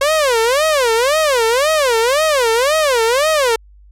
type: tone with vibrato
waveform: sawtooth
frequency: 533 Hz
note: C5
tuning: 32 cents sharp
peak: -8 dBFS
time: 0.01-3.56 s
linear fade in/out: 5 ms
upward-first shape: sine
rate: 1.9 Hz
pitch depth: 300 cents each way
effects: added 50 Hz sine -41 dBFS peak until 3.91 s + low-pass 12000 Hz 12 dB/octave